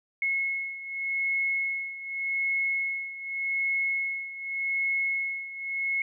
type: beating tone pair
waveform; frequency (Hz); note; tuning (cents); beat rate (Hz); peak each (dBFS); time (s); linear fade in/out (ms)
sine; 2178 / 2178.85; C#7 / C#7; -31 / -30; 0.85; -28 / -32; 0.22-6.02; 2
effects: none